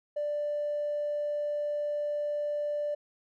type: tone with tanh clipping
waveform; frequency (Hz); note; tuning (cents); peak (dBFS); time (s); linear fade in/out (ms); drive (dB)
triangle; 589; D5; +5; -28; 0.16-2.95; 10; 1
effects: none